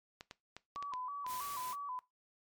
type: clicks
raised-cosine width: 0.2 ms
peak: -29 dBFS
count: 7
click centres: 0.209 / 0.311 / 0.566 / 0.76 / 0.826 / 0.937 / 1.265 s
type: tone with vibrato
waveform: sine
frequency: 1072 Hz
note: C6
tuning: 42 cents sharp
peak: -39 dBFS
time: 0.76-1.99 s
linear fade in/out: 0 ms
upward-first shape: square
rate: 3.1 Hz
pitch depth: 110 cents each way
type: noise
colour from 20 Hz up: white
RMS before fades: -47 dBFS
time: 1.26-1.76 s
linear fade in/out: 50 ms
effects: noise-tail reverb RT60 0.2 s tail -19 dB re dry + MP3 96 kbps